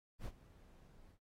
brown noise with ADSR envelope, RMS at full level -43 dBFS, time 0.19-1.19 s, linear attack 64 ms, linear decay 60 ms, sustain -18 dB, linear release 88 ms, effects AAC 48 kbps

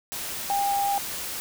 sine tone in noise, 801 Hz, G5, 37 cents sharp, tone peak -22 dBFS, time 0.5-0.98 s, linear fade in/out 0 ms, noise white, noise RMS -33 dBFS, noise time 0.12-1.4 s, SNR +8 dB, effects none

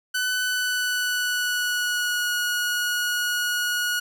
sawtooth tone with pitch glide, 1501 to 1452.4 Hz, F#6 to F#6, +24 to -33 cents, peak -19 dBFS, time 0.14-4 s, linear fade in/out 10 ms, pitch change -57 cents, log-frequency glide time 0.4-2.33 s, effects none

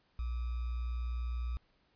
sine tone with sample-and-hold, 60.2 Hz, B1, 44 cents flat, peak -33 dBFS, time 0.19-1.57 s, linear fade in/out 0 ms, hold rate 1225 Hz, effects pink hiss -72 dBFS RMS until 1.95 s + resampled to 11025 Hz

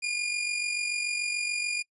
sawtooth tone with amplitude modulation, 2423 Hz, D#7, 47 cents flat, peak -22 dBFS, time 0.02-1.83 s, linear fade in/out 20 ms, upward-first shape sine, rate 46.9 Hz, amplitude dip 50%, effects noise-tail reverb RT60 0.1 s tail -25 dB re dry + resampled to 24000 Hz

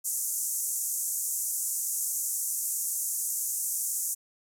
pink band-pass noise, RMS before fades -31 dBFS, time 0.04-4.15 s, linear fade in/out 20 ms, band 6500 to 14000 Hz, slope 48 dB/octave, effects none

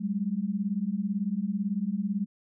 sine beating tone pair, 191 / 209 Hz, G3 / G#3, -45 / +11 cents, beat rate 18 Hz, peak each -30 / -29 dBFS, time 0-2.26 s, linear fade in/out 20 ms, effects none

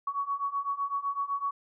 sine beating tone pair, 1117 / 1124.9 Hz, C#6 / C#6, +13 / +25 cents, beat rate 7.9 Hz, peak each -33 / -31 dBFS, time 0.07-1.51 s, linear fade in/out 5 ms, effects none

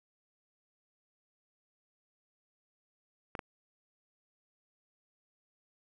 clicks, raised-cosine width 0.5 ms, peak -23 dBFS, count 2, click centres 3.352 / 3.392 s, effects none

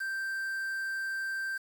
triangle tone with quantisation, 1568 Hz, G6, in tune, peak -30 dBFS, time 0-1.58 s, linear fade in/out 10 ms, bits 8, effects none

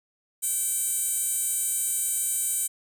15% pulse tone with high-pass filter, 773 Hz, G5, 24 cents flat, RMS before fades -27 dBFS, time 0.42-2.68 s, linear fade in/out 20 ms, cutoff 9100 Hz, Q 4.1, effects none

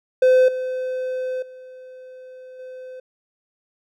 triangle tone with level steps, 512 Hz, C5, 38 cents flat, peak -9 / -21 / -36 / -32 dBFS, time 0.22-3 s, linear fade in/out 5 ms, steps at 0.48 / 1.42 / 2.59 s, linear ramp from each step 5 ms, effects none

